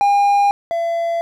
triangle tone pair in turn, 808 / 675.1 Hz, G#5 / E5, -48 / +41 cents, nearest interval minor third, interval 311 cents, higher first, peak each -9 / -15 dBFS, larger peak first, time 0.01-0.51 / 0.71-1.21 s, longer neither, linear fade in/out 0 ms, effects none

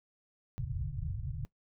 white low-pass noise, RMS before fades -37 dBFS, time 0.58-1.45 s, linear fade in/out 0 ms, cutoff 150 Hz, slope 96 dB/octave, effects noise-tail reverb RT60 0.1 s tail -19 dB re dry

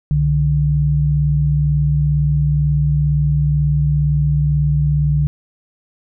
sine tone pair together, 65.1 / 147.2 Hz, C2 / D3, -8 / +4 cents, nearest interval octave + major second, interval 1412 cents, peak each -19 / -13 dBFS, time 0.11-5.27 s, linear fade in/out 0 ms, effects none

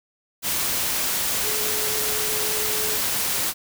sine tone in noise, 428.6 Hz, A4, 45 cents flat, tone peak -32 dBFS, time 1.42-3.01 s, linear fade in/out 50 ms, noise white, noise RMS -24 dBFS, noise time 0.42-3.54 s, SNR -11 dB, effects none

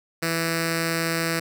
5% pulse tone with notch filter, 165.2 Hz, E3, 4 cents sharp, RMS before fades -25 dBFS, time 0.22-1.4 s, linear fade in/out 10 ms, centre 900 Hz, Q 1.1, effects none

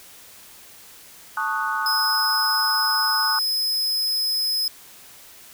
sine chord, D# half-diminished seventh, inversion second, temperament equal, 880 / 1108.7 / 1244.5 / 1480 Hz, A5 / C#6 / D#6 / F#6, 0 / 0 / 0 / 0 cents, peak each -28 / -29 / -27 / -26 dBFS, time 1.37-3.39 s, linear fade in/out 2 ms
45% pulse tone, 5100 Hz, D#8, 42 cents sharp, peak -21 dBFS, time 1.86-4.68 s, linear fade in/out 2 ms
effects white hiss -46 dBFS RMS until 5.53 s

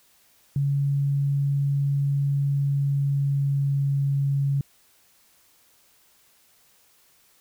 sine tone with pitch glide, 140.5 to 139.37 Hz, C#3 to C#3, +24 to +10 cents, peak -20 dBFS, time 0.56-4.61 s, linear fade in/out 2 ms, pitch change -14 cents, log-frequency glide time 2.47-4.02 s, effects white hiss -60 dBFS RMS until 7.4 s

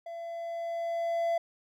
triangle tone with level ramp, 675 Hz, E5, 41 cents sharp, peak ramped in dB -36 to -23 dBFS, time 0.06-1.38 s, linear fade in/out 5 ms, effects none

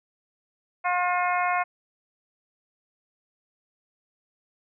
harmonic tone, 357.4 Hz, F4, 40 cents sharp, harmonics 2 / 3 / 4 / 5 / 6 / 7, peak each -25 / -27 / -31 / -35 / -31 / -36 dBFS, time 0.84-1.64 s, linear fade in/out 20 ms, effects none

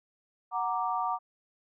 sine chord, Gb augmented, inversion none, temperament equal, 740 / 932.3 / 1174.7 Hz, Gb5 / Bb5 / D6, 0 / 0 / 0 cents, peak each -32 dBFS, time 0.51-1.19 s, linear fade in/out 50 ms, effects none

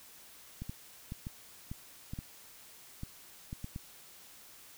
clicks, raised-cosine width 5 ms, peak -27 dBFS, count 11, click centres 0.62 / 0.695 / 1.121 / 1.269 / 1.715 / 2.135 / 2.189 / 3.034 / 3.529 / 3.644 / 3.761 s, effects white hiss -55 dBFS RMS until 4.77 s

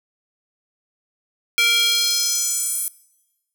square tone with high-pass filter sweep, 466.2 Hz, A#4, in tune, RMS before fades -20 dBFS, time 1.58-2.88 s, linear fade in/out 0 ms, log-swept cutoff 2400 to 11000 Hz, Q 2.6, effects noise-tail reverb RT60 1.0 s tail -21 dB re dry

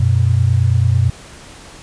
sine tone pair together, 92.5 / 121.57 Hz, F#2 / B2, 0 / -27 cents, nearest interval perfect fourth, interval 473 cents, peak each -13 dBFS, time 0-1.1 s, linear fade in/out 5 ms, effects pink hiss -38 dBFS RMS until 1.82 s + resampled to 22050 Hz

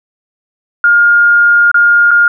sine tone with dropouts, 1416 Hz, F6, 23 cents sharp, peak -4 dBFS, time 0.84-2.28 s, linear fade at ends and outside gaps 2 ms, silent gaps 1.715-1.743 / 2.109-2.113 s, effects none

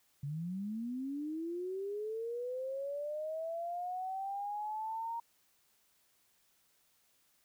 sine linear sweep, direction up, 136.7 to 934 Hz, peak -36 dBFS, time 0.23-5.2 s, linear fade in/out 5 ms, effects white hiss -72 dBFS RMS until 7.44 s

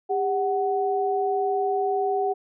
sine tone pair together, 400 / 746.4 Hz, G4 / F#5, +35 / +15 cents, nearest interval major seventh, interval 1080 cents, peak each -24 / -24 dBFS, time 0.09-2.34 s, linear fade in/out 20 ms, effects none

